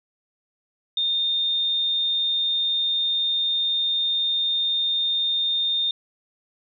sine tone, 3642 Hz, A#7, 41 cents flat, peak -20 dBFS, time 0.97-5.91 s, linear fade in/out 2 ms, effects none

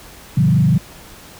sine tone with frequency modulation, 151.3 Hz, D#3, 48 cents flat, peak -10 dBFS, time 0.37-0.78 s, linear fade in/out 5 ms, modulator 25.2 Hz, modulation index 1.4, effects pink hiss -40 dBFS RMS until 1.39 s

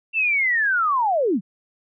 sine linear sweep, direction down, 2712 to 157.2 Hz, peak -17 dBFS, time 0.13-1.41 s, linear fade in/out 50 ms, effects none

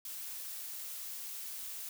blue noise, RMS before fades -43 dBFS, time 0.05-1.89 s, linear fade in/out 2 ms, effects none

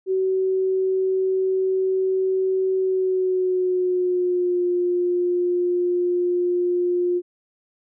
sine tone with pitch glide, 378 to 354.7 Hz, F#4 to F4, +37 to +27 cents, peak -18 dBFS, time 0.06-7.22 s, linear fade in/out 50 ms, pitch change -110 cents, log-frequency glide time 2.76-4.64 s, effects none

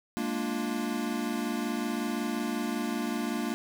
square chord, Bb dominant seventh, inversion third, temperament equal, 207.7 / 233.1 / 293.7 / 349.2 Hz, Ab3 / Bb3 / D4 / F4, 0 / 0 / 0 / 0 cents, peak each -38 / -33 / -36 / -38 dBFS, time 0.17-3.54 s, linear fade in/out 0 ms, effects none

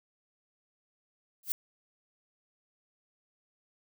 violet noise with exponential growth, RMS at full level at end -25 dBFS, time 1.43-1.52 s, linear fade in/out 1 ms, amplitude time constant 19 ms, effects none

